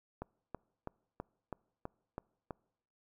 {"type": "click train", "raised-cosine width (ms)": 1, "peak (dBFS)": -26, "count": 8, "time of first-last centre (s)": [0.22, 2.508], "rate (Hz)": 3.06, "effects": ["noise-tail reverb RT60 0.8 s tail -26 dB re dry"]}